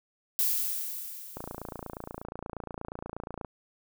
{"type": "noise with exponential decay", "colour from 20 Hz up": "violet", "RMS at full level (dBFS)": -25, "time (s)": [0.39, 2.23], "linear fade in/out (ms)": 0, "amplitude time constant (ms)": 400}
{"type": "click train", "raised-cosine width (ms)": 1, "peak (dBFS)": -23, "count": 60, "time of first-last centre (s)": [1.37, 3.447], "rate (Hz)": 28.4}
{"effects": []}